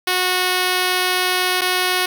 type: tone with dropouts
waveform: 5% pulse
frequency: 366 Hz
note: F#4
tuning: 19 cents flat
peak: -5 dBFS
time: 0.07-2.06 s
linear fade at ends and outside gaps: 5 ms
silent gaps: 1.611-1.616 s
effects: none